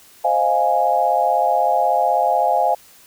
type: chord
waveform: sine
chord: F minor seventh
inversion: second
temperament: equal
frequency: 523.3 / 622.3 / 698.5 / 830.6 Hz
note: C5 / Eb5 / F5 / Ab5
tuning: 0 / 0 / 0 / 0 cents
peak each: -23 / -22 / -18 / -18 dBFS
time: 0.24-2.75 s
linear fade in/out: 10 ms
effects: white hiss -48 dBFS RMS until 3.06 s